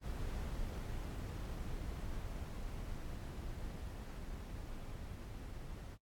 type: noise with level ramp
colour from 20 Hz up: brown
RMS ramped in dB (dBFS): -41 to -47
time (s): 0.01-5.98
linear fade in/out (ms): 50
effects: noise-tail reverb RT60 0.1 s tail -24 dB re dry + AAC 64 kbps